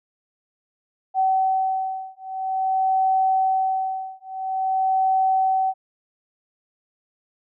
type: beating tone pair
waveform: sine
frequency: 761 / 761.49 Hz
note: F#5 / F#5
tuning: +48 / +50 cents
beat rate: 0.49 Hz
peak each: -22 dBFS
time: 1.14-5.74 s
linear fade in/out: 50 ms
effects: none